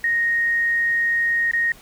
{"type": "tone with dropouts", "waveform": "sine", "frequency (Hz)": 1864.7, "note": "A#6", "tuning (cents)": 0, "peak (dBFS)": -17, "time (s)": [0.04, 1.72], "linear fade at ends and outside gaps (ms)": 2, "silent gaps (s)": [1.513, 1.534], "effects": ["pink hiss -47 dBFS RMS until 1.81 s"]}